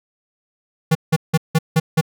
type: tone bursts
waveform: square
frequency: 160 Hz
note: D#3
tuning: 49 cents sharp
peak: -12 dBFS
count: 6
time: 0.91-2.012 s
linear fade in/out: 10 ms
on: 42 ms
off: 170 ms
effects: none